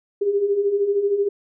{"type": "beating tone pair", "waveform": "sine", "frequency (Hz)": [392, 405], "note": ["G4", "G#4"], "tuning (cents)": [0, -43], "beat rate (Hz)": 13, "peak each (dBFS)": [-25, -18], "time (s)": [0.21, 1.29], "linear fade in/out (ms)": 10, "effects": []}